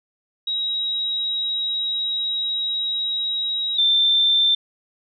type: tone pair in turn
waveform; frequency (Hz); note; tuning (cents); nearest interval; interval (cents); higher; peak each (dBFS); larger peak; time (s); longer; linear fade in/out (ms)
sine; 3827 / 3566; A#7 / A7; +45 / +22; minor second; 123; first; -21 / -14; second; 0.47-3.78 / 3.78-4.55; first; 5
effects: none